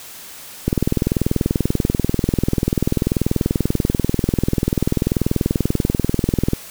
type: click train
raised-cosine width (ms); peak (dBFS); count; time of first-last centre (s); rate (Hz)
3; -3; 121; 0.68-6.534; 20.5
effects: white hiss -37 dBFS RMS until 6.7 s